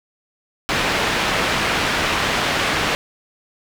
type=low-pass noise; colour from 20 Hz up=white; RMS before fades=-20 dBFS; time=0.69-2.95 s; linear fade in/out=0 ms; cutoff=2600 Hz; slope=12 dB/octave; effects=none